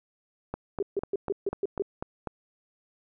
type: click train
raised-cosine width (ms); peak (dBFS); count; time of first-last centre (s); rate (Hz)
1; -18; 8; 0.54-2.273; 4.04
type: tone bursts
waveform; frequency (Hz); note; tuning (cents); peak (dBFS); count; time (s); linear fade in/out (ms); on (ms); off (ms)
sine; 397.3; G4; +23; -24; 7; 0.8-1.822; 2; 26; 140
effects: none